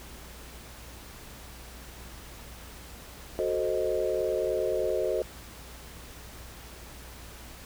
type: chord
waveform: sine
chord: F# diminished seventh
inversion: none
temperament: equal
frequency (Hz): 370 / 440 / 523.3 / 622.3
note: F#4 / A4 / C5 / Eb5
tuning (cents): 0 / 0 / 0 / 0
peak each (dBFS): -31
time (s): 3.39-5.22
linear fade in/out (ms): 0
effects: added 60 Hz sine -48 dBFS peak until 7.65 s + pink hiss -47 dBFS RMS until 7.65 s